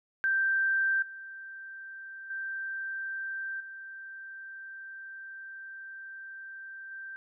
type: tone with level steps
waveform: sine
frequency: 1568 Hz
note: G6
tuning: in tune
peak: -24 / -41 / -33 / -41 / -39 dBFS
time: 0.24-7.16 s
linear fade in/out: 0 ms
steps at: 1.02 / 2.3 / 3.6 / 6.91 s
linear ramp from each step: 5 ms
effects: none